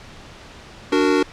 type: chord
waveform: square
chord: D augmented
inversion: none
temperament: equal with one note detuned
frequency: 293.7 / 370 / 461.9 Hz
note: D4 / F#4 / A#4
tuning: 0 / 0 / -16 cents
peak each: -19 / -20 / -21 dBFS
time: 0.92-1.23 s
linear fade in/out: 5 ms
effects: pink hiss -41 dBFS RMS until 1.32 s + low-pass 5000 Hz 12 dB/octave